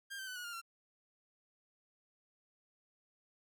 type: tone with pitch steps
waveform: sawtooth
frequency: 1603 / 1552 / 1502.6 / 1454.8 / 1408.4 / 1363.6 Hz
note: G6 / G6 / F#6 / F#6 / F6 / F6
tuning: +38 / -18 / +26 / -30 / +14 / -42 cents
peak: -39 dBFS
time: 0.1-0.616 s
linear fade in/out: 20 ms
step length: 86 ms
effects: none